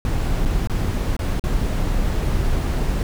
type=noise with dropouts; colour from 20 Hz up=brown; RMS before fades=-20 dBFS; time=0.05-3.03 s; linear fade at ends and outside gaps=1 ms; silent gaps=0.453-0.457 / 0.673-0.697 / 1.166-1.191 / 1.396-1.439 s; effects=none